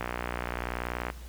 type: click train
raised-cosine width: 0.5 ms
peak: -16 dBFS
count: 67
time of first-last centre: 0.01-1.101 s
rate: 60.5 Hz
effects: added 60 Hz sine -41 dBFS peak until 1.28 s + pink hiss -52 dBFS RMS until 1.28 s